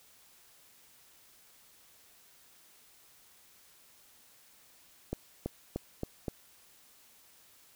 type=accelerating click train; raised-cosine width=2 ms; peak=-20 dBFS; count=5; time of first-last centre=5.13-6.282 s; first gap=330 ms; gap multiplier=0.91; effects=white hiss -61 dBFS RMS until 7.75 s